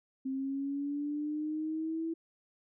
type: linear sweep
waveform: sine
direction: up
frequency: 263.7 to 329.6 Hz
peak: -32 dBFS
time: 0.25-2.14 s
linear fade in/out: 10 ms
effects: none